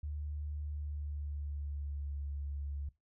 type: tone with pitch glide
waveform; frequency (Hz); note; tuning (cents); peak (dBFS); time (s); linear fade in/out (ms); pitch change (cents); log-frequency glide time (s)
sine; 74.1 to 71.16; D2 to C#2; +16 to +46; -37; 0.03-2.89; 5; -70; 0.67-2.16
effects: noise-tail reverb RT60 0.2 s tail -19 dB re dry